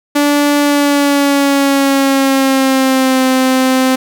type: tone with pitch glide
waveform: sawtooth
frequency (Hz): 290 to 259.9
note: D4 to C4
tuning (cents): -22 to -11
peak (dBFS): -5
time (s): 0.15-3.96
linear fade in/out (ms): 10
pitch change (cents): -189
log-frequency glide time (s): 0.6-3.24
effects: none